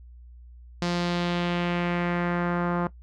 sawtooth tone with low-pass filter sweep, 174.61 Hz, F3, in tune, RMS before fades -26 dBFS, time 0.82-2.87 s, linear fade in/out 2 ms, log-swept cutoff 5100 to 1200 Hz, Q 1.9, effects noise-tail reverb RT60 0.1 s tail -17 dB re dry + added 60 Hz sine -44 dBFS peak until 3.02 s

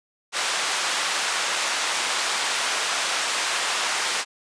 pink band-pass noise, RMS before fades -25 dBFS, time 0.32-4.25 s, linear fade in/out 50 ms, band 940 to 8600 Hz, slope 12 dB/octave, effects resampled to 22050 Hz

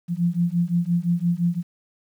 sine beating tone pair, 170 / 175.8 Hz, F3 / F3, -46 / +12 cents, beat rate 5.8 Hz, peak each -22 dBFS, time 0.08-1.63 s, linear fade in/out 50 ms, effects 9-bit

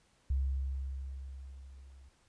sine tone with level ramp, 67.1 Hz, C2, 44 cents sharp, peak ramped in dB -27 to -53 dBFS, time 0.3-2.09 s, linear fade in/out 5 ms, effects pink hiss -69 dBFS RMS until 2.28 s + resampled to 22050 Hz

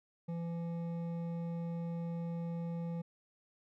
triangle tone with hard clipping, 168.9 Hz, E3, 42 cents sharp, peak -38 dBFS, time 0.28-3.02 s, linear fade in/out 10 ms, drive 13 dB, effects none

